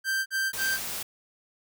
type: tone bursts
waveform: 45% pulse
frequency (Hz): 1568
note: G6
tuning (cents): 0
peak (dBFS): -25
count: 3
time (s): 0.04-0.79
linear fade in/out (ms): 50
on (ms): 220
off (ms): 45
type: noise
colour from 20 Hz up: white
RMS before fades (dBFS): -34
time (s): 0.53-1.03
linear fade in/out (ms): 5
effects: none